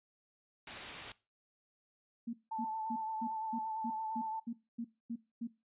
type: noise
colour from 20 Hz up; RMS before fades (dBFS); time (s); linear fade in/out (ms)
white; -42; 0.67-1.12; 2
type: tone bursts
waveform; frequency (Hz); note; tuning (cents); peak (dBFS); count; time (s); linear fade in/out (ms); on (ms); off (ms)
sine; 233.1; A#3; 0; -36; 11; 2.27-5.474; 10; 64; 250
type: tone with vibrato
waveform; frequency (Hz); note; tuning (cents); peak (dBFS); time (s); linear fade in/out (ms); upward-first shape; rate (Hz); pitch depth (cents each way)
sine; 880; A5; 0; -36; 2.51-4.4; 10; sine; 8.8; 26
effects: noise-tail reverb RT60 0.3 s tail -20 dB re dry + resampled to 8000 Hz